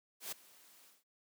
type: noise with ADSR envelope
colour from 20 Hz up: white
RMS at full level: -40 dBFS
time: 0.2-1.04 s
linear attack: 120 ms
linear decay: 9 ms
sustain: -22 dB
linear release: 180 ms
effects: high-pass 200 Hz 12 dB/octave